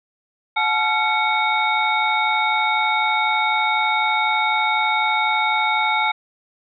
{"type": "tone cluster", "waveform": "sine", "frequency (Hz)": [740, 864, 1374, 2222, 3706], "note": ["F#5", "A5", "F6", "C#7", "A#7"], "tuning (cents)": [0, -32, -29, 4, -11], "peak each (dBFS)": [-29, -20, -25, -21, -27], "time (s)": [0.56, 6.12], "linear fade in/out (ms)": 10, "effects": []}